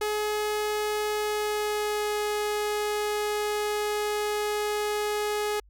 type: tone with pitch glide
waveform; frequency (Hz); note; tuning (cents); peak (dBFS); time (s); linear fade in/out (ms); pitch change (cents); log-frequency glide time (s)
sawtooth; 422.4 to 419.2; G#4 to G#4; +29 to +16; -22; 0.01-5.6; 5; -13; 1.16-2.2
effects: added 50 Hz sine -53 dBFS peak until 5.69 s